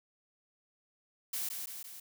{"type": "noise with echo", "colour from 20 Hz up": "blue", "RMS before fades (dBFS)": -36, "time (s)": [1.33, 1.49], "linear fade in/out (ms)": 5, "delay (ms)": 170, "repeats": 3, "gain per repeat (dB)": -4, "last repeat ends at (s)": 2, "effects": []}